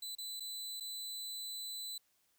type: tone with dropouts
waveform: sawtooth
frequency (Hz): 4000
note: B7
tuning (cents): +21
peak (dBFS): -38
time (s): 0.02-1.98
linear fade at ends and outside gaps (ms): 5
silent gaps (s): 0.152-0.183 / 0.398-0.404 / 0.8-0.806
effects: white hiss -75 dBFS RMS until 2.38 s